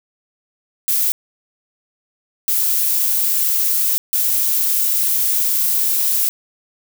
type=noise bursts at uneven times; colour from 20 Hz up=violet; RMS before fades=-17 dBFS; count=3; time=0.88-1.12 / 2.48-3.98 / 4.13-6.29 s; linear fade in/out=0 ms; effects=none